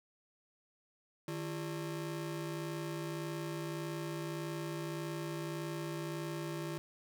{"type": "ring-modulated tone", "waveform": "35% pulse", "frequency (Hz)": 246.9, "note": "B3", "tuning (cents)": 0, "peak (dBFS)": -33, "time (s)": [1.28, 6.78], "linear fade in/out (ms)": 0, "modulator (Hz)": 92.6, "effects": []}